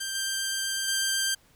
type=tone with level steps; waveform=10% pulse; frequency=1577 Hz; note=G6; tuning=10 cents sharp; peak=-22 / -19 / -16 dBFS; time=0-1.35 s; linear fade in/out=10 ms; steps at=0.15 / 0.88 s; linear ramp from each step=2 ms; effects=pink hiss -61 dBFS RMS until 1.55 s